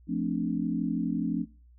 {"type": "chord", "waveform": "sine", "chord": "D minor seventh", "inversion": "first", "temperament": "equal", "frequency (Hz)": [174.61, 220, 261.6, 293.7], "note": ["F3", "A3", "C4", "D4"], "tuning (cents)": [0, 0, 0, 0], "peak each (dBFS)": -32, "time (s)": [0.07, 1.46], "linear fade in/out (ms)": 50, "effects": ["noise-tail reverb RT60 0.4 s tail -24 dB re dry", "added 60 Hz sine -53 dBFS peak until 1.78 s"]}